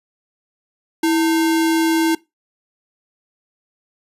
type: tone with sample-and-hold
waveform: sine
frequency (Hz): 325.9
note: E4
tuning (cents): -20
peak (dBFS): -13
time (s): 1.03-2.15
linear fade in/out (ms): 5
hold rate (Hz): 1225
effects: noise-tail reverb RT60 0.2 s tail -20 dB re dry + resampled to 32000 Hz